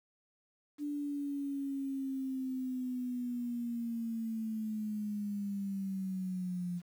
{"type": "linear sweep", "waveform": "sine", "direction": "down", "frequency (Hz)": [293.7, 174.61], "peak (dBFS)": -34, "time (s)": [0.78, 6.82], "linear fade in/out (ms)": 50, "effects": ["10-bit"]}